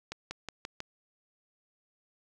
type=accelerating click train; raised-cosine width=0.2 ms; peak=-20 dBFS; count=5; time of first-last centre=0.12-0.804 s; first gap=190 ms; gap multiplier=0.93; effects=none